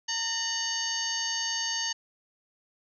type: harmonic tone with a mistuned harmonic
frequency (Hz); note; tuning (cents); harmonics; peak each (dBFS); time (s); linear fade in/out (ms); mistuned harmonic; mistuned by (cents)
913; A#5; -36; 1 / 2 / 3 / 4 / 5 / 6 / 7; -40 / -36 / -35 / -45 / -33 / -41 / -33; 0.08-1.93; 10; 3; +130
effects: none